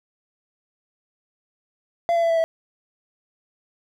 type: tone with pitch steps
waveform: triangle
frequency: 683 / 675.5 / 668.2 / 660.9 / 653.7 Hz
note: F5 / E5 / E5 / E5 / E5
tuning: -39 / +42 / +23 / +4 / -15 cents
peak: -15 dBFS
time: 2.09-2.44 s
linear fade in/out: 0 ms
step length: 70 ms
effects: none